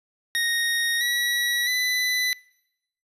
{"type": "tone with pitch steps", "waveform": "25% pulse", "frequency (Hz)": [1864.7, 1929.3, 1996.2], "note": ["A#6", "B6", "B6"], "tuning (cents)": [0, -41, 18], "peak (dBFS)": -18, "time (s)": [0.35, 2.33], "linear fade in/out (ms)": 0, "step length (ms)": 660, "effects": ["noise-tail reverb RT60 0.8 s tail -23 dB re dry", "resampled to 32000 Hz"]}